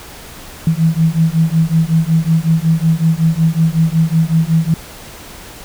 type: beating tone pair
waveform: sine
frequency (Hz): 159.7 / 165.1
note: D#3 / E3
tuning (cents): +45 / +3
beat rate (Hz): 5.4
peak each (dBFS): -13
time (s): 0.67-4.74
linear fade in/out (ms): 2
effects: pink hiss -34 dBFS RMS until 5.64 s